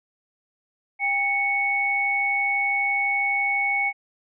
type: tone pair together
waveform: sine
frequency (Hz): 799.8 / 2217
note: G5 / C#7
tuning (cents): +35 / 0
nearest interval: octave + tritone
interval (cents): 1765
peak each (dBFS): -27 / -21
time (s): 0.99-3.93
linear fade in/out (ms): 50
effects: none